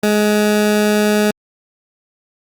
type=tone; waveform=20% pulse; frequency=210 Hz; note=G#3; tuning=19 cents sharp; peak=-7 dBFS; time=0.03-1.31 s; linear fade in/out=5 ms; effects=Opus 48 kbps